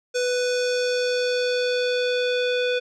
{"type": "tone with low-pass filter sweep", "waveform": "square", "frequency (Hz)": 495.5, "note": "B4", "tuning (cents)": 6, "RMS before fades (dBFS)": -23, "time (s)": [0.14, 2.8], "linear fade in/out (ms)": 20, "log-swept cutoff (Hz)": [6500, 3300], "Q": 2.4, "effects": []}